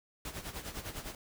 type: noise with tremolo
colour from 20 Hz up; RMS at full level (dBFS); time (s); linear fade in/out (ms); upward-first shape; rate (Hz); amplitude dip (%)
pink; -40; 0.25-1.15; 2; sine; 9.9; 70
effects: none